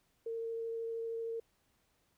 sine tone with vibrato, 456.6 Hz, A#4, 36 cents flat, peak -36 dBFS, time 0.26-1.4 s, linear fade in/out 5 ms, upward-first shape triangle, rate 13 Hz, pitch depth 10 cents each way, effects pink hiss -75 dBFS RMS until 2.17 s

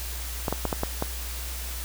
clicks, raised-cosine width 1 ms, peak -11 dBFS, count 6, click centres 0.482 / 0.526 / 0.653 / 0.728 / 0.834 / 1.024 s, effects added 60 Hz sine -33 dBFS peak until 1.84 s + white hiss -37 dBFS RMS until 1.84 s

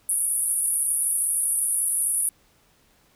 white band-pass noise, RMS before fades -24 dBFS, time 0.09-2.29 s, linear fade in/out 0 ms, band 9500 to 11000 Hz, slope 96 dB/octave, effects pink hiss -61 dBFS RMS until 3.15 s

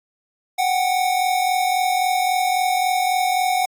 square tone pair together, 737 / 780.7 Hz, F#5 / G5, -7 / -7 cents, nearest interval minor second, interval 100 cents, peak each -19 / -24 dBFS, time 0.58-3.66 s, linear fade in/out 10 ms, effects AAC 64 kbps

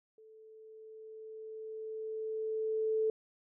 sine tone with level ramp, 438.5 Hz, A4, 6 cents flat, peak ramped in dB -55 to -27 dBFS, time 0.18-3.1 s, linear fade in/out 2 ms, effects none

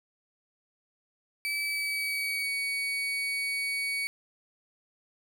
35% pulse tone with pitch glide, 2300 to 2250 Hz, D7 to C#7, -37 to +25 cents, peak -27 dBFS, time 1.45-4.07 s, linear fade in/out 0 ms, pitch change -38 cents, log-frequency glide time 1.64-2.48 s, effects none

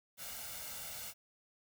white noise with comb filter, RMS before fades -45 dBFS, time 0.17-1.14 s, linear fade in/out 50 ms, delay 1.4 ms, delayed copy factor +0.6, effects none

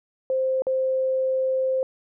sine tone with dropouts, 523.3 Hz, C5, in tune, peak -20 dBFS, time 0.3-1.83 s, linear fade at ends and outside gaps 1 ms, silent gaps 0.621-0.668 s, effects none

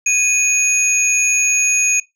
sine tone pair together, 2489 / 6645 Hz, D#7 / G#8, 0 / 0 cents, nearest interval octave + perfect fourth, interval 1700 cents, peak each -14 dBFS, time 0.06-2 s, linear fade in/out 5 ms, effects noise-tail reverb RT60 0.2 s tail -21 dB re dry + tanh soft clip ceiling -8 dBFS

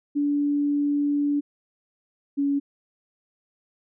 sine tone pair in turn, 288.9 / 282 Hz, D4 / C#4, -28 / +30 cents, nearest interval unison, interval 42 cents, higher first, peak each -20 dBFS, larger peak neither, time 0.15-1.41 / 2.37-2.6 s, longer first, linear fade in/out 20 ms, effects none

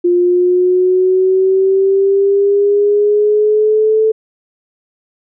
sine exponential sweep, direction up, 350.8 to 440 Hz, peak -8 dBFS, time 0.04-4.12 s, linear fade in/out 10 ms, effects none

